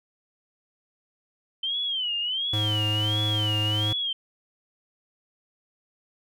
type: tone with vibrato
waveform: sine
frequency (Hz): 3086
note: G7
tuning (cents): -28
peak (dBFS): -25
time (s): 1.63-4.13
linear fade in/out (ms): 5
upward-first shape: sine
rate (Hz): 1.4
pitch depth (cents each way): 160
type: tone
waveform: square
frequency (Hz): 106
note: G#2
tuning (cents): +36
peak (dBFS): -26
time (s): 2.53-3.93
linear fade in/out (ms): 5
effects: none